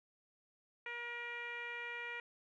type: tone with low-pass filter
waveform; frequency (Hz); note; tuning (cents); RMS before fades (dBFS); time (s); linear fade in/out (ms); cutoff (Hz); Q
10% pulse; 476; A#4; +36; -44; 0.86-2.2; 2; 2200; 4.2
effects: none